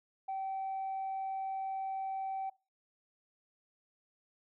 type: tone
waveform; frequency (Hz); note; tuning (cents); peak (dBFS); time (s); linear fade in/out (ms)
sine; 771; G5; -29; -33; 0.28-2.5; 10
effects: noise-tail reverb RT60 0.3 s tail -22 dB re dry + tanh soft clip ceiling -32 dBFS